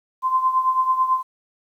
sine tone with tremolo, 1037 Hz, C6, 16 cents flat, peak -13 dBFS, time 0.22-1.23 s, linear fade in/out 50 ms, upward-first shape triangle, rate 9.1 Hz, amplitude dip 75%, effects 9-bit

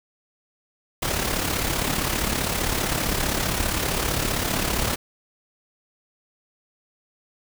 pink noise with amplitude modulation, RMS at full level -22 dBFS, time 1.02-4.96 s, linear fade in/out 10 ms, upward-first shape sine, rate 35.3 Hz, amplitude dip 55%, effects none

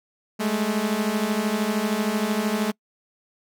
sawtooth beating tone pair, 205.1 / 218.1 Hz, G#3 / A3, -21 / -15 cents, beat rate 13 Hz, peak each -22 / -20 dBFS, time 0.39-2.72 s, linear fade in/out 20 ms, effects noise-tail reverb RT60 0.1 s tail -26 dB re dry

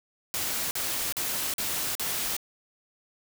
white noise bursts, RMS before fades -30 dBFS, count 5, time 0.34-2.366 s, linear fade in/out 0 ms, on 370 ms, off 44 ms, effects none

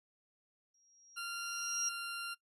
sine tone with exponential growth, 5640 Hz, F8, 16 cents sharp, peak -32 dBFS, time 0.74-1.89 s, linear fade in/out 5 ms, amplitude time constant 250 ms
20% pulse tone, 1387 Hz, F6, 12 cents flat, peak -34 dBFS, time 1.16-2.35 s, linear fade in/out 20 ms
effects noise-tail reverb RT60 0.1 s tail -20 dB re dry + resampled to 32000 Hz

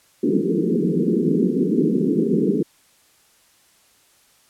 pink band-pass noise, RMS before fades -19 dBFS, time 0.23-2.63 s, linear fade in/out 5 ms, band 160 to 450 Hz, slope 96 dB/octave, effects white hiss -57 dBFS RMS until 4.49 s + low-pass 12000 Hz 12 dB/octave

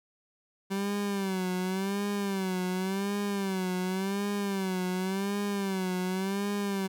30% pulse tone with vibrato, 192.8 Hz, G3, 28 cents flat, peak -26 dBFS, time 0.7-6.88 s, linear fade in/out 20 ms, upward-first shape sine, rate 0.9 Hz, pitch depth 95 cents each way, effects none

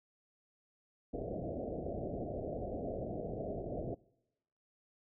white low-pass noise, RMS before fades -40 dBFS, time 1.13-3.95 s, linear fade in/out 10 ms, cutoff 700 Hz, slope 96 dB/octave, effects noise-tail reverb RT60 0.9 s tail -24 dB re dry

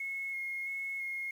triangle tone with vibrato, 2167 Hz, C#7, 40 cents flat, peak -31 dBFS, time 0-1.31 s, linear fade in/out 5 ms, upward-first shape square, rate 1.5 Hz, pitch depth 12 cents each way, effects tanh soft clip ceiling -33 dBFS + 10-bit

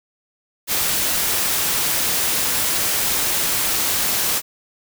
white noise, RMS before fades -20 dBFS, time 0.67-4.42 s, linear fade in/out 50 ms, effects none

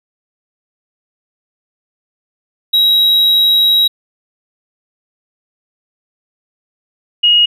triangle / sine tone pair in turn, 3843 / 2879 Hz, B7 / F#7, -48 / -48 cents, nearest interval perfect fourth, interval 500 cents, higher first, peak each -6 dBFS, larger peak neither, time 2.73-3.88 / 7.23-7.46 s, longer first, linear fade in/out 10 ms, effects none

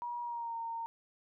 sine tone with pitch glide, 958 to 919 Hz, A#5 to A#5, +47 to -25 cents, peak -36 dBFS, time 0.02-0.86 s, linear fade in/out 0 ms, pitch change -72 cents, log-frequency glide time 0.22-0.56 s, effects none

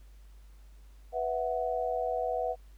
sine chord, B suspended fourth, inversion none, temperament equal, 493.9 / 659.3 / 740 Hz, B4 / E5 / F#5, 0 / 0 / 0 cents, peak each -33 dBFS, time 1.12-2.56 s, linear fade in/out 50 ms, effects added 50 Hz sine -50 dBFS peak until 2.77 s + pink hiss -67 dBFS RMS until 2.77 s

